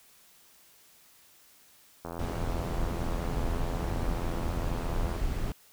click train, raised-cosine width 1 ms, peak -24 dBFS, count 265, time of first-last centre 2.05-5.163 s, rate 84.8 Hz
brown noise, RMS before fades -31 dBFS, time 2.19-5.52 s, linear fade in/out 2 ms
effects white hiss -59 dBFS RMS until 5.72 s

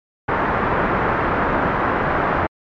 white low-pass noise, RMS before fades -19 dBFS, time 0.28-2.47 s, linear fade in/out 10 ms, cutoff 1500 Hz, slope 24 dB/octave, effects MP3 64 kbps

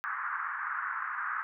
pink band-pass noise, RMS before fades -35 dBFS, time 0.04-1.43 s, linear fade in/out 0 ms, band 1100 to 1700 Hz, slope 48 dB/octave, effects none

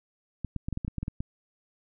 clicks, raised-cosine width 5 ms, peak -19 dBFS, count 11, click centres 0.447 / 0.563 / 0.685 / 0.727 / 0.774 / 0.848 / 0.88 / 0.983 / 1.03 / 1.081 / 1.205 s, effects none

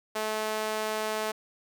sawtooth tone with high-pass filter, 216.3 Hz, A3, 29 cents flat, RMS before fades -31 dBFS, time 0.15-1.32 s, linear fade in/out 10 ms, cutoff 560 Hz, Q 1.2, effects none

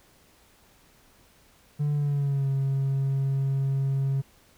triangle tone with pitch glide, 146.83 to 136.21 Hz, D3 to C#3, 0 to -30 cents, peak -20 dBFS, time 1.79-4.22 s, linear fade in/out 20 ms, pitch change -130 cents, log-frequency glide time 1.93-2.49 s, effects tanh soft clip ceiling -17 dBFS + pink hiss -59 dBFS RMS until 4.57 s

